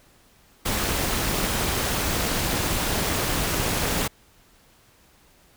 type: noise with amplitude modulation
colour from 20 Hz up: pink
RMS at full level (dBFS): -22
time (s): 0.65-4.08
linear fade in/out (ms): 10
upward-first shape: sine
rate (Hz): 233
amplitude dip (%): 60
effects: pink hiss -57 dBFS RMS until 5.56 s